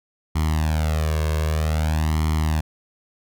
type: tone with flanger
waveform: sawtooth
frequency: 77.9 Hz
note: D#2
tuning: 3 cents sharp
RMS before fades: -21 dBFS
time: 0.35-2.61 s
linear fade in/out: 10 ms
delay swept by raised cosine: 0.94 to 1.86 ms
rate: 0.52 Hz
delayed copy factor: +0.9
effects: none